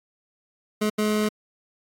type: tone bursts at uneven times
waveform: 25% pulse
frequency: 212.6 Hz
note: G#3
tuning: 41 cents sharp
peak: -17 dBFS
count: 2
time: 0.81-0.9 / 0.98-1.29 s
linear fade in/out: 10 ms
effects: AAC 64 kbps